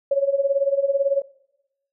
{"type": "tone with tremolo", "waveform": "sine", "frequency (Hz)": 554.4, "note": "C#5", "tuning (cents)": 0, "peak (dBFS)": -14, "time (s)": [0.11, 1.22], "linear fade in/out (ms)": 5, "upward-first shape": "sine", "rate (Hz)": 18, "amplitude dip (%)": 80, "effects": ["noise-tail reverb RT60 0.9 s tail -22 dB re dry"]}